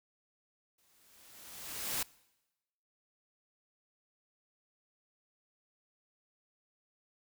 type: noise with exponential growth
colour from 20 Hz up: white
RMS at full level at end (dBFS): -33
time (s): 0.78-2.03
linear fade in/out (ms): 5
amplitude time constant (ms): 270
effects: noise-tail reverb RT60 1.0 s tail -23 dB re dry